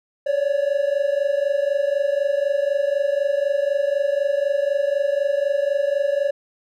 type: tone pair together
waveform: triangle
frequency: 554 / 578 Hz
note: C#5 / D5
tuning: -1 / -28 cents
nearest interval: minor second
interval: 73 cents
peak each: -19 dBFS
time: 0.26-6.31 s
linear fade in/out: 10 ms
effects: none